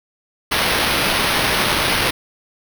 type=noise with sample-and-hold; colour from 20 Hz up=white; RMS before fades=-18 dBFS; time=0.51-2.11 s; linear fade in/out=10 ms; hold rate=7350 Hz; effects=none